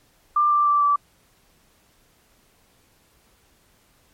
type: tone with pitch steps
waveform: sine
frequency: 1189 / 1178.7 / 1168.6 / 1158.5 Hz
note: D6 / D6 / D6 / D6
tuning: +21 / +6 / -9 / -24 cents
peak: -15 dBFS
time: 0.36-0.96 s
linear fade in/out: 5 ms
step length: 150 ms
effects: pink hiss -60 dBFS RMS until 4.13 s + MP3 64 kbps